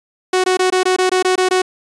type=tone bursts; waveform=sawtooth; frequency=370 Hz; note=F#4; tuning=in tune; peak=-8 dBFS; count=10; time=0.33-1.619 s; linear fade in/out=5 ms; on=110 ms; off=21 ms; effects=resampled to 22050 Hz